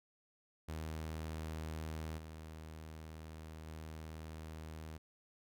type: tone with level steps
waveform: sawtooth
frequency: 79 Hz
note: D#2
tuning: 27 cents sharp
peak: -37 / -44 / -42 dBFS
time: 0.68-4.98 s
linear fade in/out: 10 ms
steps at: 2.17 / 3.66 s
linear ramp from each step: 20 ms
effects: none